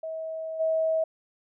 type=tone with level steps; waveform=sine; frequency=642 Hz; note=E5; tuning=46 cents flat; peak=-31 / -22 dBFS; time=0.03-1.04 s; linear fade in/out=5 ms; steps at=0.59 s; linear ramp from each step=20 ms; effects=none